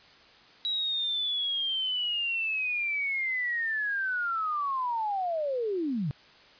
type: linear sweep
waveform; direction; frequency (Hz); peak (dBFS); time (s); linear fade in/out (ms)
sine; down; 3885 to 129.7; -27; 0.65-6.11; 0
effects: white hiss -55 dBFS RMS until 6.59 s + resampled to 11025 Hz